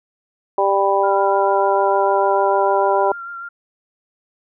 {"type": "harmonic tone", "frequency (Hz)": 197.2, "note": "G3", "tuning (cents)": 11, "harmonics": [2, 3, 4, 5], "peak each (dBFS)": [-19, -19, -19, -19], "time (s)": [0.58, 3.12], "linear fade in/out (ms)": 2}
{"type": "tone with vibrato", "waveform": "sine", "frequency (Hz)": 1383, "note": "F6", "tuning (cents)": -17, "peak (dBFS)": -28, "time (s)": [1.03, 3.49], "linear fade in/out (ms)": 10, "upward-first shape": "triangle", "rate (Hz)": 6.7, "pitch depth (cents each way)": 29}
{"effects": []}